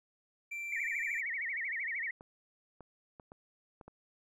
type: tone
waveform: triangle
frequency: 2349 Hz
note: D7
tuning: in tune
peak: -36 dBFS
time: 0.51-1.21 s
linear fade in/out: 10 ms
type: tone with vibrato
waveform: sine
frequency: 2034 Hz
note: C7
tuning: 50 cents flat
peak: -34 dBFS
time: 0.72-2.11 s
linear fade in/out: 5 ms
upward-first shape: sine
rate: 13 Hz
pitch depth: 210 cents each way
type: clicks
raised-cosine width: 1 ms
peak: -36 dBFS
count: 6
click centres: 2.209 / 2.807 / 3.198 / 3.319 / 3.812 / 3.88 s
effects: none